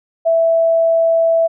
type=tone; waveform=sine; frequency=660 Hz; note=E5; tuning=2 cents sharp; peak=-10 dBFS; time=0.25-1.48 s; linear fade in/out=20 ms; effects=none